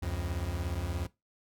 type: beating tone pair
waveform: 40% pulse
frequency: 71.3 / 88.3 Hz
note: C#2 / F2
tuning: +49 / +20 cents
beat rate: 17 Hz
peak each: -35 / -33 dBFS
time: 0.02-1.07 s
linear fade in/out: 10 ms
effects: noise-tail reverb RT60 0.2 s tail -19 dB re dry